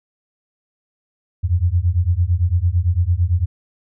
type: beating tone pair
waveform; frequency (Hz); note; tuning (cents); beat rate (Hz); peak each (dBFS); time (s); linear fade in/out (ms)
sine; 83.6 / 92.5; E2 / F#2; +25 / 0; 8.9; -17; 1.43-3.46; 20
effects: none